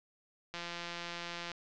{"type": "click train", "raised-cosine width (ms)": 0.2, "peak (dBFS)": -23, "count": 169, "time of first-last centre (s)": [0.54, 1.517], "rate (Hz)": 172, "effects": ["low-pass 5000 Hz 12 dB/octave"]}